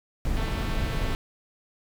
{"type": "noise", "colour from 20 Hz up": "brown", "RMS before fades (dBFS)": -27, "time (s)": [0.25, 1.15], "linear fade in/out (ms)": 0}
{"type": "click train", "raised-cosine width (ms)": 0.3, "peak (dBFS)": -22, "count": 174, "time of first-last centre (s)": [0.37, 1.149], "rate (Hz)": 222}
{"effects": []}